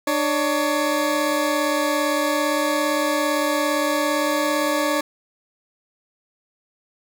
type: tone pair together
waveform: 20% pulse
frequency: 299.9 / 562.2 Hz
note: D4 / C#5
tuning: +36 / +24 cents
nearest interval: major seventh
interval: 1088 cents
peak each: -17 dBFS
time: 0.07-5.01 s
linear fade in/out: 5 ms
effects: none